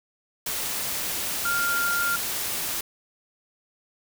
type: tone in noise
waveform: sine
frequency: 1396.9 Hz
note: F6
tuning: in tune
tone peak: -23 dBFS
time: 1.45-2.16 s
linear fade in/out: 5 ms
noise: white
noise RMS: -29 dBFS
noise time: 0.46-2.81 s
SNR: +3 dB
effects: none